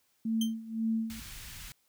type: tone with tremolo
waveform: sine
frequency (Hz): 224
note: A3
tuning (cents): +31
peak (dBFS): -26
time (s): 0.25-1.2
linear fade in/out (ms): 5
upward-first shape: sine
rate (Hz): 1.9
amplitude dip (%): 85
type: tone with exponential decay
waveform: sawtooth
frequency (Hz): 3136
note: G7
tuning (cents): 0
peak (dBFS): -27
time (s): 0.41-0.54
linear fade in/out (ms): 5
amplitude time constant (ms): 28
type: band-stop noise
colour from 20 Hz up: pink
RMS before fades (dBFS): -45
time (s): 1.1-1.72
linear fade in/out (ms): 0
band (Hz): 120 to 1800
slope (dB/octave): 12
effects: white hiss -72 dBFS RMS until 1.88 s